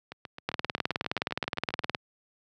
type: two click trains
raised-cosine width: 0.3 ms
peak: -23 / -11 dBFS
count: 14 / 29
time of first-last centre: 0.12-1.837 / 0.49-1.948 s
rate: 7.57 / 19.2 Hz
effects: high-pass 100 Hz 12 dB/octave